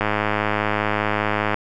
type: click train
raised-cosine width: 0.5 ms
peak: -5 dBFS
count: 162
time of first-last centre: 0.01-1.543 s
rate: 105 Hz
effects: none